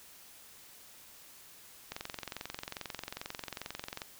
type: click train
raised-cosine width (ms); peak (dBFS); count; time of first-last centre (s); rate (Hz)
0.2; -21; 48; 1.92-4.018; 22.4
effects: white hiss -55 dBFS RMS until 4.19 s